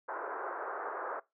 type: band-pass noise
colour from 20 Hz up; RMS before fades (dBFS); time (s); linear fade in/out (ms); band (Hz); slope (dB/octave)
white; -39; 0.08-1.2; 10; 360 to 1500; 48
effects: noise-tail reverb RT60 0.2 s tail -20 dB re dry